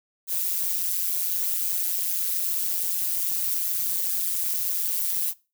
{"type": "noise with amplitude modulation", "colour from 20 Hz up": "violet", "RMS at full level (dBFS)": -22, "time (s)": [0.27, 5.34], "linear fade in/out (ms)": 50, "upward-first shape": "sine", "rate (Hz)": 179, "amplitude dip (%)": 95, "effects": ["noise-tail reverb RT60 0.3 s tail -21 dB re dry"]}